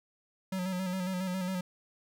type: tone with vibrato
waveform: square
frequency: 185 Hz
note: F#3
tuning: in tune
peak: -32 dBFS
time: 0.52-1.61 s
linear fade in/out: 5 ms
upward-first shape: square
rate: 7.3 Hz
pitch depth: 40 cents each way
effects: none